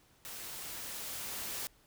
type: noise with level ramp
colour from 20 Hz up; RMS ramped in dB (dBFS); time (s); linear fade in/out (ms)
white; -45 to -39; 0.25-1.67; 0
effects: pink hiss -66 dBFS RMS until 1.86 s